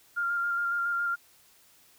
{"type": "tone with vibrato", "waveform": "sine", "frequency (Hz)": 1396.9, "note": "F6", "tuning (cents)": 0, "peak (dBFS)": -26, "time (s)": [0.16, 1.16], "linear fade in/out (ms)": 20, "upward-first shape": "square", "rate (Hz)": 7.2, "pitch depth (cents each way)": 15, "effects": ["white hiss -60 dBFS RMS until 1.98 s"]}